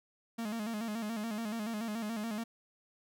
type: tone with vibrato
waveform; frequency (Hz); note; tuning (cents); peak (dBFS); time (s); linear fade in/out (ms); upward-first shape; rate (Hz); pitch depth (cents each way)
45% pulse; 220; A3; 0; -35; 0.38-2.44; 10; square; 7; 78
effects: none